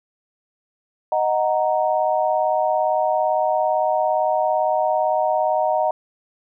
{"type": "chord", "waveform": "sine", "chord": "D# minor", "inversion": "none", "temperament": "equal", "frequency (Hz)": [622.3, 740, 932.3], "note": ["D#5", "F#5", "A#5"], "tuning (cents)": [0, 0, 0], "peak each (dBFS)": [-20, -21, -23], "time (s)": [1.12, 5.91], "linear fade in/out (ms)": 2, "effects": []}